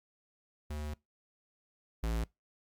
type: tone pair in turn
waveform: square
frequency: 75 / 55.98 Hz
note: D2 / A1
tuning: +37 / +31 cents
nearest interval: perfect fourth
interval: 506 cents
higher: first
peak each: -37 / -31 dBFS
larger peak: second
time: 0.7-0.94 / 2.03-2.24 s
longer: first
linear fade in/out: 5 ms
effects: noise-tail reverb RT60 0.2 s tail -23 dB re dry + MP3 96 kbps